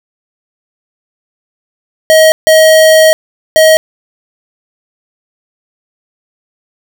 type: tone bursts at uneven times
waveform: square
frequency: 633 Hz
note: D#5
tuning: 30 cents sharp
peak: -3 dBFS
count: 3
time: 2.1-2.32 / 2.47-3.13 / 3.56-3.77 s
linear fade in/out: 0 ms
effects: 7-bit